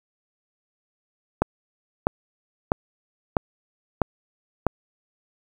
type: click train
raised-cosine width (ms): 1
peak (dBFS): -4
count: 6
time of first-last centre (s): 1.42-4.667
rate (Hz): 1.54
effects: 7-bit